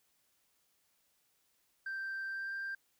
sine tone with pitch glide, 1568 to 1582.6 Hz, G6 to G6, 0 to +16 cents, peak -35 dBFS, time 1.86-2.75 s, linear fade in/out 5 ms, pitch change +16 cents, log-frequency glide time 2.29-2.54 s, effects tanh soft clip ceiling -35 dBFS + white hiss -75 dBFS RMS until 2.99 s

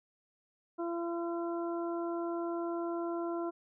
harmonic tone, 340 Hz, F4, 46 cents flat, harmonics 1 / 2 / 3 / 4, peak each -34 / -40 / -44 / -46 dBFS, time 0.78-3.51 s, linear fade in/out 20 ms, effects none

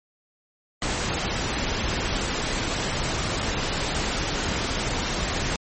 pink noise with dropouts, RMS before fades -26 dBFS, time 0.82-5.56 s, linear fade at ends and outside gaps 1 ms, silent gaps 3.423-3.427 s, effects MP3 32 kbps

